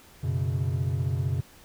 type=chord; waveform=triangle; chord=F# suspended fourth; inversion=none; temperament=just; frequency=92.5 / 123.33 / 138.75 Hz; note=F#2 / B2 / C#3; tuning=0 / -2 / +2 cents; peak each=-27 dBFS; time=0.23-1.41 s; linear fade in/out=10 ms; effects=pink hiss -53 dBFS RMS until 1.64 s